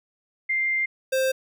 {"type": "tone pair in turn", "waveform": ["sine", "square"], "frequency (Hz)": [2098, 525.8], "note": ["C7", "C5"], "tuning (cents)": [4, 8], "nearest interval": "2 octaves", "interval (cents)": 2396, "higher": "first", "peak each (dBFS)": -21, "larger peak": "neither", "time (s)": [[0.49, 0.86], [1.12, 1.32]], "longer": "first", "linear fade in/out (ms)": 10, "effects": []}